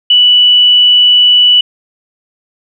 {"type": "tone", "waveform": "sine", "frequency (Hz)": 2960, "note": "F#7", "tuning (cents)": 0, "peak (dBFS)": -3, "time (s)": [0.1, 1.61], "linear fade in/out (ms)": 5, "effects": []}